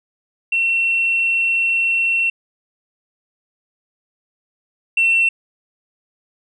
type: tone pair in turn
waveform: sine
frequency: 2714 / 2703 Hz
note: E7 / E7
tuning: +50 / +43 cents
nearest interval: unison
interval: 7 cents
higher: first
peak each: -14 / -11 dBFS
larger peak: second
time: 0.52-2.3 / 4.97-5.29 s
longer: first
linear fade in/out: 5 ms
effects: tanh soft clip ceiling -8 dBFS